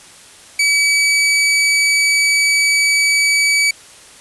sawtooth tone, 2286 Hz, D7, 47 cents flat, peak -8 dBFS, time 0.59-3.71 s, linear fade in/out 5 ms, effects white hiss -41 dBFS RMS until 4.2 s + resampled to 24000 Hz

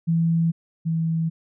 sine tone pair in turn, 165.7 / 163.14 Hz, E3 / E3, +9 / -18 cents, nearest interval unison, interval 27 cents, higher first, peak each -17 / -20 dBFS, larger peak first, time 0.07-0.52 / 0.85-1.3 s, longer neither, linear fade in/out 20 ms, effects none

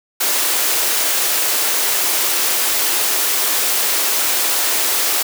white high-pass noise, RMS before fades -17 dBFS, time 0.2-5.23 s, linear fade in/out 10 ms, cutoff 300 Hz, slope 24 dB/octave, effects none

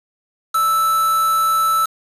triangle tone with quantisation, 1318.5 Hz, E6, in tune, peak -12 dBFS, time 0.54-1.86 s, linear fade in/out 10 ms, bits 4, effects resampled to 32000 Hz

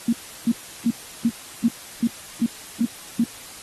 sine tone bursts, 233.1 Hz, A#3, in tune, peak -15 dBFS, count 9, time 0.08-3.241 s, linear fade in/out 5 ms, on 49 ms, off 340 ms, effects white hiss -40 dBFS RMS until 3.62 s + AAC 32 kbps

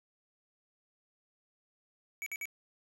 square tone bursts, 2275 Hz, C#7, 44 cents sharp, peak -37 dBFS, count 3, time 2.22-2.455 s, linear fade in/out 0 ms, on 43 ms, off 53 ms, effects none

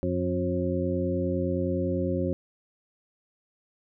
harmonic tone with a mistuned harmonic, 89.7 Hz, F2, 47 cents sharp, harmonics 1 / 2 / 3 / 4 / 6, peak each -31 / -31 / -31 / -31 / -31 dBFS, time 0.03-2.33 s, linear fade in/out 0 ms, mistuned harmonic 1, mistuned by +26 cents, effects none

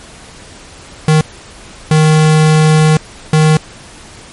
square tone bursts at uneven times, 155.56 Hz, D#3, in tune, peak -6 dBFS, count 3, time 1.08-1.21 / 1.91-2.97 / 3.33-3.57 s, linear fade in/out 2 ms, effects pink hiss -35 dBFS RMS until 4.32 s + MP3 48 kbps

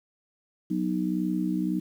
sine chord, B major, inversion second, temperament just, 185.21 / 246.9 / 308.7 Hz, F#3 / B3 / D#4, +2 / 0 / -14 cents, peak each -28 / -32 / -28 dBFS, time 0.7-1.8 s, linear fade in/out 10 ms, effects 9-bit

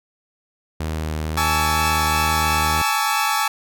sawtooth tone with vibrato, 78.2 Hz, D#2, 9 cents sharp, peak -19 dBFS, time 0.8-2.82 s, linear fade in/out 5 ms, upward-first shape sine, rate 2.1 Hz, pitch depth 14 cents each way
sawtooth chord, A major seventh, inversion third, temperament equal with one note detuned, 830.6 / 880 / 1132 / 1318.5 Hz, G#5 / A5 / C#6 / E6, 0 / 0 / +36 / 0 cents, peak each -20 dBFS, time 1.37-3.48 s, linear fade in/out 5 ms
effects none

